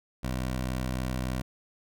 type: tone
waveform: 15% pulse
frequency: 63.5 Hz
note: B1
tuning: 49 cents sharp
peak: -23 dBFS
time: 0.23-1.42 s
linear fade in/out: 10 ms
effects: none